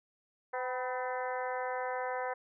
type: harmonic tone with a mistuned harmonic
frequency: 254.4 Hz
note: C4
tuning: 48 cents flat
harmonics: 2 / 3 / 4 / 5 / 6 / 7 / 8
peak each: -37 / -38 / -40 / -46 / -44 / -45 / -48 dBFS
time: 0.53-2.34 s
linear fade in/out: 10 ms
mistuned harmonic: 4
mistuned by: -46 cents
effects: none